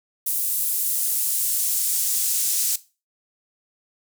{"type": "noise with high-pass filter sweep", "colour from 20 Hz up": "pink", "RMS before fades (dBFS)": -23, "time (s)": [0.26, 2.76], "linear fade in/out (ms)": 5, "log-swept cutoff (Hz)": [11000, 7000], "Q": 1, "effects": ["noise-tail reverb RT60 0.3 s tail -17 dB re dry"]}